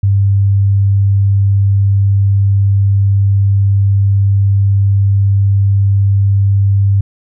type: tone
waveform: sine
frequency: 99.1 Hz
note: G2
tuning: 19 cents sharp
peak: -7 dBFS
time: 0.03-7.01 s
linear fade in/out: 5 ms
effects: none